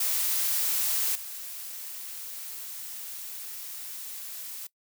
blue noise with level steps, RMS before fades -27 / -39 dBFS, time 0-4.67 s, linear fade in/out 5 ms, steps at 1.15 s, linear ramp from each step 5 ms, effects noise-tail reverb RT60 0.1 s tail -21 dB re dry

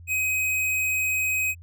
square tone, 2525 Hz, D#7, 25 cents sharp, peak -23 dBFS, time 0.07-1.55 s, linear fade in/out 50 ms, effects added 86 Hz sine -42 dBFS peak until 1.62 s

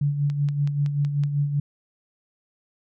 sine tone with tremolo, 144 Hz, D3, 34 cents flat, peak -18 dBFS, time 0.01-1.6 s, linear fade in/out 5 ms, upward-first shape sine, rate 5.2 Hz, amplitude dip 55%
click train, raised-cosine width 0.2 ms, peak -24 dBFS, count 6, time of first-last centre 0.3-1.236 s, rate 5.34 Hz
effects none

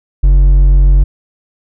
triangle tone with hard clipping, 46.25 Hz, F#1, in tune, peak -5 dBFS, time 0.23-1.04 s, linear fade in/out 10 ms, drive 8 dB, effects none

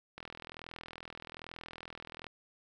click train, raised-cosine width 0.3 ms, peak -28 dBFS, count 87, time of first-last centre 0.18-2.267 s, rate 41.2 Hz, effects none

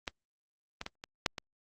clicks, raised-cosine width 0.2 ms, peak -16 / -20 / -20 / -25 / -9 / -21 dBFS, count 6, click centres 0.078 / 0.814 / 0.864 / 1.039 / 1.262 / 1.382 s, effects Opus 32 kbps

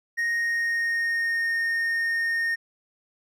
triangle tone with pitch glide, 1864.7 to 1840.1 Hz, A#6 to A#6, 0 to -23 cents, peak -21 dBFS, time 0.17-2.56 s, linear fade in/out 20 ms, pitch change -23 cents, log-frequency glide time 0.33-1.58 s, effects none

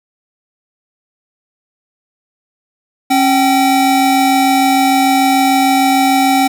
square tone pair together, 271.9 / 769 Hz, C#4 / G5, -33 / -33 cents, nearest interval octave + tritone, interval 1800 cents, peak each -13 / -12 dBFS, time 3.1-6.48 s, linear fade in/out 10 ms, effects 8-bit

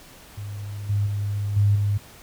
sine tone with level steps, 102.1 Hz, G#2, 29 cents flat, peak -30 / -19 / -23 / -15 / -19 dBFS, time 0.37-1.98 s, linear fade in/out 10 ms, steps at 0.89 / 1.06 / 1.56 / 1.75 s, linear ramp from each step 10 ms, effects pink hiss -47 dBFS RMS until 2.22 s

